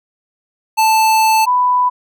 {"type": "tone pair in turn", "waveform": ["square", "sine"], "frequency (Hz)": [880, 993.2], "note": ["A5", "B5"], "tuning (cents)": [0, 9], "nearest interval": "major second", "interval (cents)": 209, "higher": "second", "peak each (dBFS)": -10, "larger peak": "neither", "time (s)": [[0.77, 1.46], [1.46, 1.9]], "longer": "first", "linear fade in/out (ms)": 20, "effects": []}